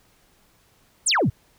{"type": "exponential sweep", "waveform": "sine", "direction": "down", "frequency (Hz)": [10440, 88.6], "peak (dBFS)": -16, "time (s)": [1.06, 1.3], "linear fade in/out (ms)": 10, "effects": ["tanh soft clip ceiling -12 dBFS", "pink hiss -60 dBFS RMS until 1.58 s"]}